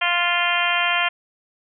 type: harmonic tone with a mistuned harmonic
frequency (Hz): 349.2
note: F4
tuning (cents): 0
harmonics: 2 / 3 / 4 / 5 / 6 / 7 / 8 / 9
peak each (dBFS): -26 / -26 / -26 / -26 / -26 / -26 / -26 / -26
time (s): 0.01-1.09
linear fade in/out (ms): 10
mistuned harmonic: 8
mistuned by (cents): -19
effects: none